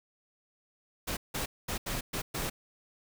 pink noise bursts at uneven times, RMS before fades -34 dBFS, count 6, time 1.07-1.17 / 1.34-1.46 / 1.68-1.78 / 1.86-2.01 / 2.13-2.22 / 2.34-2.5 s, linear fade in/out 10 ms, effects none

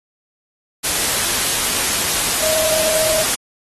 sine tone in noise, 631 Hz, D#5, 24 cents sharp, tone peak -19 dBFS, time 2.42-3.24 s, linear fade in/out 20 ms, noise white, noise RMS -18 dBFS, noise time 0.83-3.36 s, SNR -4 dB, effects AAC 32 kbps

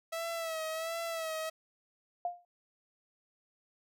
sawtooth tone with vibrato, 652 Hz, E5, 19 cents flat, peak -31 dBFS, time 0.12-1.5 s, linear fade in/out 10 ms, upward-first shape sine, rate 1.4 Hz, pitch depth 50 cents each way
sine tone with exponential decay, 704 Hz, F5, 14 cents sharp, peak -28 dBFS, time 2.25-2.45 s, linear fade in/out 2 ms, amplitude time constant 42 ms
effects none

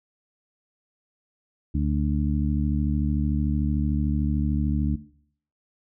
harmonic tone, 73.42 Hz, D2, in tune, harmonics 1 / 2 / 3 / 4, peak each -24 / -27 / -29 / -30 dBFS, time 1.74-4.96 s, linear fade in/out 10 ms, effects noise-tail reverb RT60 0.6 s tail -17 dB re dry

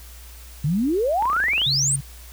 sine exponential sweep, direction up, 135.5 to 9240 Hz, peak -18 dBFS, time 0.64-1.96 s, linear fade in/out 5 ms
clicks, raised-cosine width 0.5 ms, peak -19 dBFS, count 11, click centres 1.224 / 1.255 / 1.3 / 1.331 / 1.365 / 1.402 / 1.439 / 1.484 / 1.534 / 1.58 / 1.617 s
sine tone, 137.4 Hz, C#3, 15 cents flat, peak -25 dBFS, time 1.66-2.01 s, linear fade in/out 10 ms
effects added 60 Hz sine -40 dBFS peak until 2.32 s + white hiss -46 dBFS RMS until 2.32 s

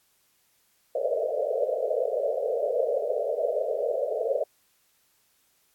white band-pass noise, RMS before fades -27 dBFS, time 0.95-4.44 s, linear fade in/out 5 ms, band 440 to 650 Hz, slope 96 dB/octave, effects white hiss -67 dBFS RMS until 5.74 s + AAC 64 kbps

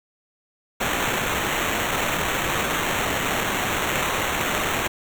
white noise with sample-and-hold, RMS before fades -24 dBFS, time 0.8-4.88 s, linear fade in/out 10 ms, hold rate 4900 Hz, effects none

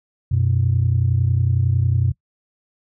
sine tone pair together, 92.5 / 123.47 Hz, F#2 / B2, 0 / 0 cents, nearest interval perfect fourth, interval 500 cents, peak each -17 / -17 dBFS, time 0.31-2.12 s, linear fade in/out 10 ms, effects noise-tail reverb RT60 0.1 s tail -22 dB re dry + tanh soft clip ceiling -8 dBFS

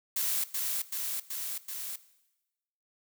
blue noise with echo, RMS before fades -30 dBFS, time 0.16-0.44 s, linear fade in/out 5 ms, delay 380 ms, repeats 4, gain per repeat -2 dB, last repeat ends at 1.96 s, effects noise-tail reverb RT60 1.0 s tail -17 dB re dry

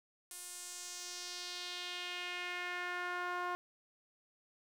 sawtooth tone with band-pass filter sweep, 356.4 Hz, F4, 35 cents sharp, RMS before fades -42 dBFS, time 0.31-3.55 s, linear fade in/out 0 ms, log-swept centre 10000 to 1100 Hz, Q 2, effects 11-bit

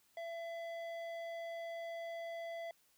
square tone with low-pass filter, 671 Hz, E5, 31 cents sharp, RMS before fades -44 dBFS, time 0.17-2.71 s, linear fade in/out 2 ms, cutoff 2800 Hz, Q 0.79, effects white hiss -72 dBFS RMS until 2.97 s

